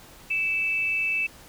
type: tone pair together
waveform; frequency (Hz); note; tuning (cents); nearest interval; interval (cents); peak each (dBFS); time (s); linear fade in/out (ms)
sine; 2285 / 2637; D7 / E7; -48 / 0; major second; 248; -33 / -23; 0.3-1.27; 10
effects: pink hiss -49 dBFS RMS until 1.48 s